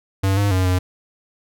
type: tone with pitch steps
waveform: square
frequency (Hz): 96.8 / 101.3 / 93 / 91.4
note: G2 / G#2 / F#2 / F#2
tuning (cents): -21 / -43 / +9 / -21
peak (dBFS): -16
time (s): 0.23-0.79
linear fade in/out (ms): 10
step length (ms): 140
effects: none